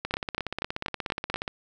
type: two click trains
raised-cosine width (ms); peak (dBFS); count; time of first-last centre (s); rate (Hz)
0.3; -14 / -11; 25 / 6; 0.05-1.479 / 0.14-1.342; 16.8 / 4.16
effects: none